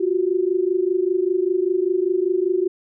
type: tone pair together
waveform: sine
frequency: 353.3 / 378.4 Hz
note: F4 / F#4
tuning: +20 / +39 cents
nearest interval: minor second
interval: 119 cents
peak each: -20 dBFS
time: 0-2.68 s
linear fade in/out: 10 ms
effects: none